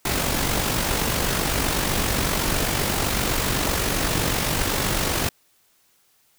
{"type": "noise with amplitude modulation", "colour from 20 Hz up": "pink", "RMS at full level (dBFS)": -21, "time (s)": [0.05, 5.29], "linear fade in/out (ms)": 5, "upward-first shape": "sine", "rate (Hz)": 47.8, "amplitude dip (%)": 45, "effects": ["white hiss -62 dBFS RMS until 6.38 s"]}